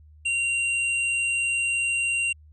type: tone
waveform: square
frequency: 2763 Hz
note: F7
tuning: 19 cents flat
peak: -23 dBFS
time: 0.25-2.33 s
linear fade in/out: 10 ms
effects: added 76 Hz sine -48 dBFS peak until 2.52 s + resampled to 24000 Hz